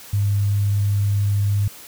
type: tone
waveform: sine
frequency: 101.4 Hz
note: G#2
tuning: 41 cents flat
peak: -16 dBFS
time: 0.13-1.68 s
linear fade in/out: 5 ms
effects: white hiss -41 dBFS RMS until 1.87 s